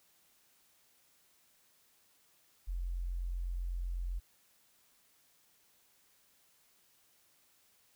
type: tone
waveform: sine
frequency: 44 Hz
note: F1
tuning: 14 cents sharp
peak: -34 dBFS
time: 2.67-4.2 s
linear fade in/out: 20 ms
effects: white hiss -69 dBFS RMS until 7.95 s